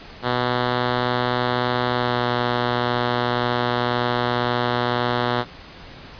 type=tone with pitch glide; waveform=5% pulse; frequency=123.47 to 121.91 Hz; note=B2 to B2; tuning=0 to -22 cents; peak=-8 dBFS; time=0.22-5.45 s; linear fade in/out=50 ms; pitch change=-22 cents; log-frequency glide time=1.88-2.26 s; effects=pink hiss -41 dBFS RMS until 6.19 s + resampled to 11025 Hz